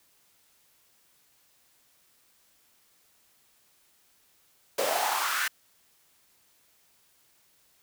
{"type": "noise with high-pass filter sweep", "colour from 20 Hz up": "pink", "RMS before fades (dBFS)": -28, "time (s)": [4.78, 5.48], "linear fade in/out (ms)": 5, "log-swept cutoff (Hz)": [490, 1700], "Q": 3.9, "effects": ["white hiss -65 dBFS RMS until 7.82 s"]}